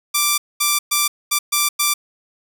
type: tone bursts at uneven times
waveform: 5% pulse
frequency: 1174.7 Hz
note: D6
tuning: in tune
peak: -3 dBFS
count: 6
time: 0.14-0.38 / 0.6-0.79 / 0.91-1.08 / 1.31-1.39 / 1.52-1.69 / 1.79-1.94 s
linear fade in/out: 10 ms
effects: none